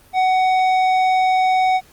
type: tone with tanh clipping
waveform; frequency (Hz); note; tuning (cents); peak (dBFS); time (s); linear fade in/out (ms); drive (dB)
triangle; 747; F#5; +16; -15; 0.13-1.81; 50; 15
effects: pink hiss -50 dBFS RMS until 1.92 s + Opus 32 kbps